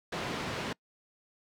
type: band-pass noise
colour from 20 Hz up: pink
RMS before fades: -36 dBFS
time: 0.12-0.73 s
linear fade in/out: 5 ms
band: 130 to 3900 Hz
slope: 12 dB/octave
effects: noise-tail reverb RT60 0.1 s tail -25 dB re dry